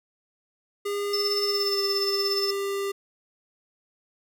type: tone with pitch glide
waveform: square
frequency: 406.5 to 396.8 Hz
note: G#4 to G4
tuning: -37 to +21 cents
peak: -27 dBFS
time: 0.85-2.92 s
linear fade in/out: 10 ms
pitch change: -42 cents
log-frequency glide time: 1.44-1.82 s
type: tone with tremolo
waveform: triangle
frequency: 5274 Hz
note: E8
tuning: in tune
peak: -21 dBFS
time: 1.13-2.51 s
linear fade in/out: 5 ms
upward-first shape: triangle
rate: 17 Hz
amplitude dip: 70%
effects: none